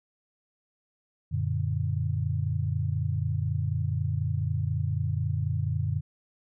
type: chord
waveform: sine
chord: Gb augmented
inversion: none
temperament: equal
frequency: 92.5 / 116.54 / 146.83 Hz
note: Gb2 / Bb2 / D3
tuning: 0 / 0 / 0 cents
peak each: -29 / -30 / -30 dBFS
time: 1.31-6.01 s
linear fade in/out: 20 ms
effects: none